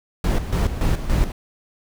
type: noise with tremolo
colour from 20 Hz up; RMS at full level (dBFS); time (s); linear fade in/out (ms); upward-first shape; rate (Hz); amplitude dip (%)
brown; -18; 0.24-1.32; 2; square; 3.5; 65
effects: none